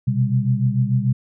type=tone cluster; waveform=sine; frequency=124.4 / 131.2 / 199.5 Hz; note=B2 / C3 / G3; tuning=+13 / +5 / +31 cents; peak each=-19 / -20 / -23 dBFS; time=0.07-1.13 s; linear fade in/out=10 ms; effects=none